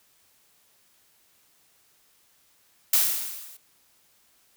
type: noise with level ramp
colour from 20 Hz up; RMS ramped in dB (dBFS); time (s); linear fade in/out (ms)
blue; -18 to -48; 2.93-3.57; 5
effects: white hiss -63 dBFS RMS until 4.56 s